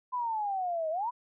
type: exponential two-way sweep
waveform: sine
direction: down then up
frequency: 1016 to 619 to 1016 Hz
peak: -29 dBFS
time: 0.12-1.11 s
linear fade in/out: 20 ms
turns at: 0.9 s
effects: none